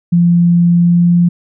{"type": "tone with pitch glide", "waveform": "sine", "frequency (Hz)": [172.6, 173.7], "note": ["F3", "F3"], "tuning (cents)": [-20, -9], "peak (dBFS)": -6, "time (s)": [0.12, 1.29], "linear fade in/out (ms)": 10, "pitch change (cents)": 11, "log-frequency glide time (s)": [0.72, 1.16], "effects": []}